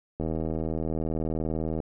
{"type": "click train", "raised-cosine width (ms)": 2, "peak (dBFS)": -17, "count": 129, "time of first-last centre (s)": [0.2, 1.802], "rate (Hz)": 79.9, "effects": []}